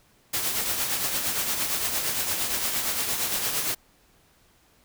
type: noise with tremolo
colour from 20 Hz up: white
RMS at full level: -25 dBFS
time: 0.33-3.75 s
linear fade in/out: 10 ms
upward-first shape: triangle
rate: 8.7 Hz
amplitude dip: 50%
effects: pink hiss -61 dBFS RMS until 4.84 s